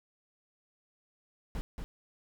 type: noise with echo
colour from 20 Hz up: brown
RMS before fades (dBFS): -35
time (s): 1.55-1.61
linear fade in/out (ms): 0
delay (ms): 230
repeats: 1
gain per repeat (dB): -4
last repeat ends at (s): 1.84
effects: none